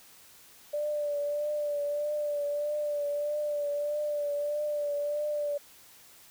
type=tone with vibrato; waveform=sine; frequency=587.3 Hz; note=D5; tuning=in tune; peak=-28 dBFS; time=0.73-5.58 s; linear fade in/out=10 ms; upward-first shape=triangle; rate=1.6 Hz; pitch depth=34 cents each way; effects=white hiss -55 dBFS RMS until 6.3 s